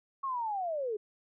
sine linear sweep, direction down, 1108.7 to 402.8 Hz, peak -31 dBFS, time 0.23-0.97 s, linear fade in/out 10 ms, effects none

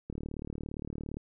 click train, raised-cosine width 3 ms, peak -25 dBFS, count 41, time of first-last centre 0.1-1.17 s, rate 37.4 Hz, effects none

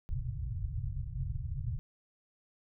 white low-pass noise, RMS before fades -36 dBFS, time 0.09-1.79 s, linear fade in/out 0 ms, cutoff 140 Hz, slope 96 dB/octave, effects none

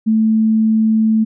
sine tone, 220 Hz, A3, in tune, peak -10 dBFS, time 0.06-1.25 s, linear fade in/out 20 ms, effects none

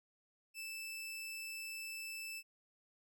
sawtooth tone, 2638 Hz, E7, 1 cent sharp, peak -40 dBFS, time 0.54-2.43 s, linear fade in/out 50 ms, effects none

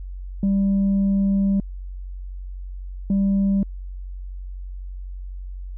sine tone pair in turn, 196.7 / 196.7 Hz, G3 / G3, +6 / +6 cents, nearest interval unison, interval 0 cents, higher neither, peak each -14 dBFS, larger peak neither, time 0.43-1.6 / 3.1-3.63 s, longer first, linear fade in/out 2 ms, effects tanh soft clip ceiling -15 dBFS + added 46 Hz sine -30 dBFS peak until 5.77 s

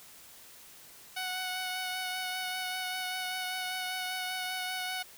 10% pulse tone with vibrato, 740 Hz, F#5, in tune, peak -25 dBFS, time 1.16-5.03 s, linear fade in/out 10 ms, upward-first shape sine, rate 5.1 Hz, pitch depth 14 cents each way, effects white hiss -53 dBFS RMS until 5.17 s

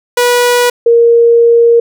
sawtooth / sine tone pair in turn, 487.2 / 467.7 Hz, B4 / A#4, -24 / +6 cents, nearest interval minor second, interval 70 cents, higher first, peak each -3 dBFS, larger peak neither, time 0.17-0.7 / 0.86-1.8 s, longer second, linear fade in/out 5 ms, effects none

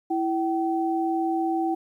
sine tone pair together, 330.4 / 767 Hz, E4 / G5, +4 / -38 cents, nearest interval octave + minor third, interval 1458 cents, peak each -24 / -26 dBFS, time 0.1-1.75 s, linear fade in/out 10 ms, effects 10-bit

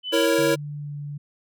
sine tone, 3005 Hz, F#7, 26 cents sharp, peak -27 dBFS, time 0.03-0.28 s, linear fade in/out 50 ms
square chord, A# diminished, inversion second, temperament equal, 329.6 / 466.2 / 554.4 Hz, E4 / A#4 / C#5, 0 / 0 / 0 cents, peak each -23 dBFS, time 0.12-0.56 s, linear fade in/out 20 ms
sine tone with pitch glide, 146.83 to 145.23 Hz, D3 to D3, 0 to -19 cents, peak -30 dBFS, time 0.38-1.18 s, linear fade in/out 10 ms, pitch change -19 cents, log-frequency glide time 0.76-0.95 s
effects none

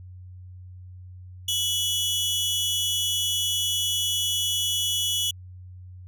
sawtooth tone pair together, 2960 / 3370 Hz, F#7 / G#7, 0 / +25 cents, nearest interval major second, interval 225 cents, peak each -23 / -23 dBFS, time 1.48-5.31 s, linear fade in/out 5 ms, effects added 91 Hz sine -40 dBFS peak until 6.07 s

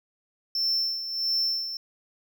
triangle tone with tremolo, 5360 Hz, E8, 28 cents sharp, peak -21 dBFS, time 0.55-1.77 s, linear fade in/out 2 ms, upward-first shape sine, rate 1.5 Hz, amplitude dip 65%, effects none

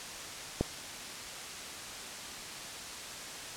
click, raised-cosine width 2 ms, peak -14 dBFS, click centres 0.61 s, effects white hiss -42 dBFS RMS until 3.56 s + low-pass 8000 Hz 12 dB/octave

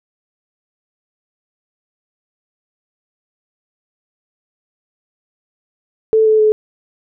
sine tone with pitch steps, 440 / 434.7 / 429.5 Hz, A4 / A4 / A4, 0 / -21 / -42 cents, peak -8 dBFS, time 6.13-6.52 s, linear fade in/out 0 ms, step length 130 ms, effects none

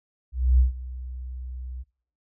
sine tone with ADSR envelope, 63 Hz, B1, 35 cents sharp, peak -13 dBFS, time 0.32-1.84 s, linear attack 270 ms, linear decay 130 ms, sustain -19 dB, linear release 28 ms, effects noise-tail reverb RT60 0.6 s tail -26 dB re dry

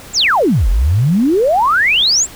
sine exponential two-way sweep, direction down then up, 7902 to 41.9 to 7902 Hz, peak -9 dBFS, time 0.13-2.27 s, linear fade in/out 50 ms, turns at 0.69 s, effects pink hiss -35 dBFS RMS until 2.35 s

